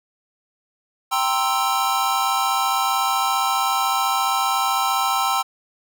square chord, C dominant seventh, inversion second, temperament equal, 784 / 932.3 / 1046.5 / 1318.5 Hz, G5 / Bb5 / C6 / E6, 0 / 0 / 0 / 0 cents, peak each -24 / -27 / -25 / -24 dBFS, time 1.11-5.43 s, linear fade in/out 20 ms, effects none

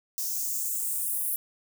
violet noise with high-pass filter sweep, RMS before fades -30 dBFS, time 0.18-1.36 s, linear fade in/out 0 ms, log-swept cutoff 5500 to 11000 Hz, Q 2.8, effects none

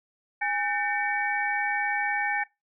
sine tone cluster, 821 / 1533 / 1797 / 2269 Hz, G#5 / G6 / A6 / C#7, -20 / -39 / +36 / +40 cents, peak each -29 / -34 / -29 / -31 dBFS, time 0.41-2.44 s, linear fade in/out 10 ms, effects noise-tail reverb RT60 0.2 s tail -21 dB re dry

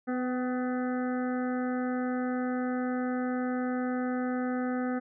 harmonic tone with a mistuned harmonic, 251 Hz, B3, 28 cents sharp, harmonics 1 / 2 / 3 / 5 / 6 / 7 / 8, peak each -29 / -36 / -39 / -42 / -43 / -47 / -51 dBFS, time 0.07-5 s, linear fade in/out 20 ms, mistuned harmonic 3, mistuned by +22 cents, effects none

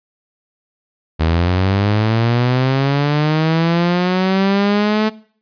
sawtooth linear sweep, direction up, 78.5 to 218.1 Hz, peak -9 dBFS, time 1.19-5.1 s, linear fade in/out 20 ms, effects noise-tail reverb RT60 0.5 s tail -20 dB re dry + resampled to 11025 Hz

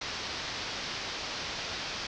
white low-pass noise, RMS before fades -37 dBFS, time 0.01-2.07 s, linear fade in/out 5 ms, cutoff 5600 Hz, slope 48 dB/octave, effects none

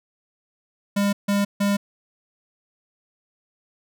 square tone bursts, 201.6 Hz, G3, 49 cents sharp, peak -19 dBFS, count 3, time 0.96-1.77 s, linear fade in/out 10 ms, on 170 ms, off 150 ms, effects none

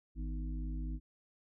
harmonic tone with a mistuned harmonic, 52.3 Hz, G#1, 13 cents sharp, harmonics 1 / 3 / 5 / 6, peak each -36 / -47 / -47 / -50 dBFS, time 0.15-1 s, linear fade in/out 50 ms, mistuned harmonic 5, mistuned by -78 cents, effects none

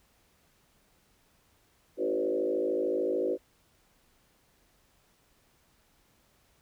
sine tone with frequency modulation, 433.9 Hz, A4, 24 cents flat, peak -26 dBFS, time 1.97-3.38 s, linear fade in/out 50 ms, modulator 53.5 Hz, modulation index 2.2, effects pink hiss -67 dBFS RMS until 6.61 s

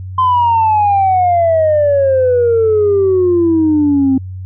sine exponential sweep, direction down, 1039 to 261.6 Hz, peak -7 dBFS, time 0.18-4.18 s, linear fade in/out 5 ms, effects tanh soft clip ceiling -5 dBFS + added 93 Hz sine -23 dBFS peak until 4.45 s

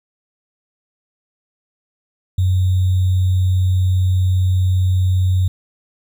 sine tone with sample-and-hold, 92.5 Hz, F#2, in tune, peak -12 dBFS, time 2.38-5.48 s, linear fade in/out 5 ms, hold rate 3675 Hz, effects none

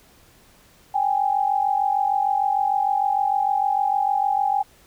sine tone pair together, 784 / 830.6 Hz, G5 / G#5, 0 / 0 cents, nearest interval minor second, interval 100 cents, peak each -21 dBFS, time 0.94-4.63 s, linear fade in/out 10 ms, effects pink hiss -54 dBFS RMS until 4.86 s

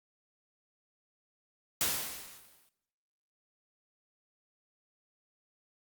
white noise with exponential decay, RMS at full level -28 dBFS, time 1.81-2.69 s, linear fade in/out 1 ms, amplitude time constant 190 ms, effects noise-tail reverb RT60 0.8 s tail -18 dB re dry + Opus 48 kbps

